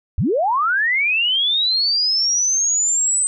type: linear sweep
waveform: sine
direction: up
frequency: 55 to 8180 Hz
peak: -15 dBFS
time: 0.18-3.27 s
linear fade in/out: 0 ms
effects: none